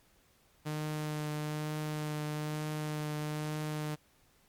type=tone with vibrato; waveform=sawtooth; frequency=151.9 Hz; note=D#3; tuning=41 cents flat; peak=-30 dBFS; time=0.65-3.96 s; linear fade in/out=20 ms; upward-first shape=triangle; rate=1.1 Hz; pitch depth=15 cents each way; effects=pink hiss -67 dBFS RMS until 4.48 s + MP3 96 kbps